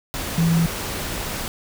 sine tone in noise, 166.3 Hz, E3, 16 cents sharp, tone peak -15 dBFS, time 0.38-0.66 s, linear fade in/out 0 ms, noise pink, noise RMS -28 dBFS, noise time 0.14-1.48 s, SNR +10 dB, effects none

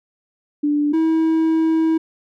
sine / triangle tone pair in turn, 293.7 / 322 Hz, D4 / E4, 0 / -41 cents, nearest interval major second, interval 159 cents, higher second, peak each -15 / -12 dBFS, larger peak second, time 0.63-0.93 / 0.93-1.98 s, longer second, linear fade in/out 10 ms, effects none

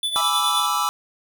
square tone with tremolo, 3478 Hz, A7, 21 cents flat, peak -20 dBFS, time 0.03-0.66 s, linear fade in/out 2 ms, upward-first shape triangle, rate 9.6 Hz, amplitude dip 70%
square tone with exponential growth, 659.3 Hz, E5, in tune, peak -30 dBFS, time 0.07-0.21 s, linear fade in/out 5 ms, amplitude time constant 29 ms
square chord, E dominant seventh, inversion first, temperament equal, 830.6 / 987.8 / 1174.7 / 1318.5 Hz, G#5 / B5 / D6 / E6, 0 / 0 / 0 / 0 cents, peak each -29 / -27 / -25 / -25 dBFS, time 0.16-0.89 s, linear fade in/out 0 ms
effects none

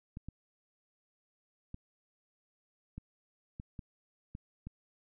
clicks, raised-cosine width 5 ms, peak -30 dBFS, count 8, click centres 0.171 / 0.286 / 1.744 / 2.98 / 3.599 / 3.792 / 4.351 / 4.67 s, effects none

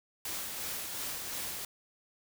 white noise with tremolo, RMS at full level -37 dBFS, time 0.25-1.65 s, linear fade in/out 2 ms, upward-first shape sine, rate 2.8 Hz, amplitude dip 30%, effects none

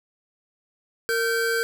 square tone pair together, 459.9 / 1547 Hz, A#4 / G6, -23 / -23 cents, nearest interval octave + major sixth, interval 2100 cents, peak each -25 dBFS, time 1.09-1.63 s, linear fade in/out 0 ms, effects none

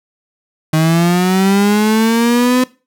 35% pulse linear sweep, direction up, 155.56 to 255.3 Hz, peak -8 dBFS, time 0.73-2.64 s, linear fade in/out 5 ms, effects noise-tail reverb RT60 0.3 s tail -20 dB re dry

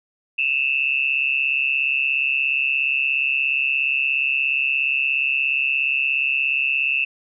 sine tone with amplitude modulation, 2650 Hz, E7, 9 cents sharp, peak -14 dBFS, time 0.38-7.05 s, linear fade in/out 10 ms, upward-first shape sine, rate 137 Hz, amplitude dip 85%, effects none

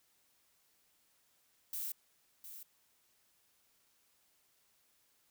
violet noise with echo, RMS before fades -40 dBFS, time 1.73-1.92 s, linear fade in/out 2 ms, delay 710 ms, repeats 1, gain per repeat -10 dB, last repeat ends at 2.63 s, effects white hiss -73 dBFS RMS until 5.3 s

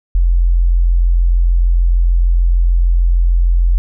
sine tone, 43.29 Hz, F1, 14 cents flat, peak -8 dBFS, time 0.15-3.78 s, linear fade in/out 0 ms, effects none

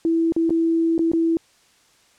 sine tone with dropouts, 329.6 Hz, E4, in tune, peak -16 dBFS, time 0.05-1.37 s, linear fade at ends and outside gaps 1 ms, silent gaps 0.322-0.364 / 0.495-0.505 / 0.98-0.992 / 1.117-1.134 s, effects white hiss -57 dBFS RMS until 2.18 s + low-pass 8000 Hz 12 dB/octave

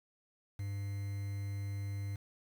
triangle tone with quantisation, 100 Hz, G2, 35 cents sharp, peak -34 dBFS, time 0.59-2.16 s, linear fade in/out 5 ms, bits 9, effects none

